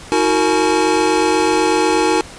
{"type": "tone cluster", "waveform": "square", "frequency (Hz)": [320.4, 368.5, 460.6, 849], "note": ["E4", "F#4", "A#4", "G#5"], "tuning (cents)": [-49, -7, -21, 38], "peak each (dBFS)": -19, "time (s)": [0.12, 2.21], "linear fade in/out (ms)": 0, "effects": ["pink hiss -36 dBFS RMS until 2.38 s", "resampled to 22050 Hz"]}